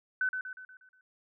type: tone with echo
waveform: sine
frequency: 1512 Hz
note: F#6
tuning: 37 cents sharp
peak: -26 dBFS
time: 0.21-0.29 s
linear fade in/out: 2 ms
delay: 120 ms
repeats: 6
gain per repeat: -6 dB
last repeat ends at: 1.01 s
effects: none